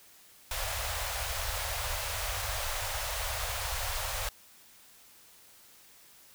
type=band-stop noise; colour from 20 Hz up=pink; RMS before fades=-34 dBFS; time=0.51-4.29 s; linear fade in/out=2 ms; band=100 to 530 Hz; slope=48 dB/octave; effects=white hiss -57 dBFS RMS until 6.34 s